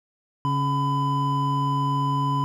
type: tone cluster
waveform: triangle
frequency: 140.2 / 275.3 / 1003 Hz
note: C#3 / C#4 / B5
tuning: +20 / -12 / +26 cents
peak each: -22 / -28 / -22 dBFS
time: 0.45-2.44 s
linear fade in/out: 0 ms
effects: none